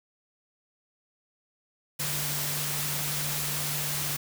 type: tone in noise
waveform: sine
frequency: 146.83 Hz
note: D3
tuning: in tune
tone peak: -36 dBFS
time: 1.99-4.17 s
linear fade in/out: 10 ms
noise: white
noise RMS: -31 dBFS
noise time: 1.99-4.17 s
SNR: -8 dB
effects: none